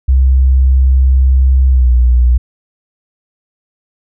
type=tone with pitch glide; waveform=sine; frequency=65.41 to 61.03 Hz; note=C2 to B1; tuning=0 to -20 cents; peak=-5 dBFS; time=0.08-2.38 s; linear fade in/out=10 ms; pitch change=-120 cents; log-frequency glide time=1.69-1.91 s; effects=none